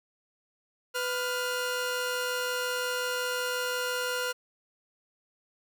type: tone pair together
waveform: sawtooth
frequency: 499.2 / 1412 Hz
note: B4 / F6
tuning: +19 / +19 cents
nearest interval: octave + tritone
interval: 1800 cents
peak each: -28 dBFS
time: 0.94-4.33 s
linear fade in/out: 20 ms
effects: none